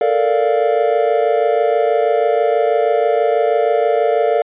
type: chord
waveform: triangle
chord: Bb major seventh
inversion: third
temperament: equal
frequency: 440 / 466.2 / 587.3 / 698.5 Hz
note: A4 / Bb4 / D5 / F5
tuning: 0 / 0 / 0 / 0 cents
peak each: -16 dBFS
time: 0.01-4.42 s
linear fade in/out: 2 ms
effects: resampled to 8000 Hz